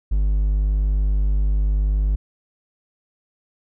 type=tone; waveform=triangle; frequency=50.4 Hz; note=G1; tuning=49 cents sharp; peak=-14 dBFS; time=0.11-2.16 s; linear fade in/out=10 ms; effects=none